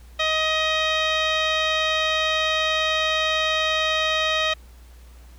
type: tone with low-pass filter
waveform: 15% pulse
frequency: 629 Hz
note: D#5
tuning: 19 cents sharp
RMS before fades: -22 dBFS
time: 0.19-4.54 s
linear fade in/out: 10 ms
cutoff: 3800 Hz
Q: 8.2
effects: added 60 Hz sine -43 dBFS peak until 5.38 s + pink hiss -55 dBFS RMS until 5.38 s